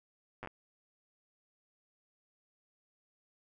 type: slowing click train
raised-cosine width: 0.5 ms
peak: -28 dBFS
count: 5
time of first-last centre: 0.43-0.474 s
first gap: 8 ms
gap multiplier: 1.21
effects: none